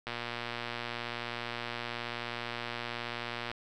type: click train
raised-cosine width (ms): 0.3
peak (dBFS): -20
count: 411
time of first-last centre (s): 0.07-3.515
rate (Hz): 119
effects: none